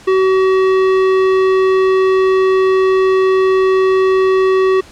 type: tone with tanh clipping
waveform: sine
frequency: 378.5 Hz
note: F#4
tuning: 39 cents sharp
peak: -11 dBFS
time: 0.07-4.81 s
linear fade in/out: 10 ms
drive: 15 dB
effects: pink hiss -40 dBFS RMS until 4.91 s + low-pass 8000 Hz 12 dB/octave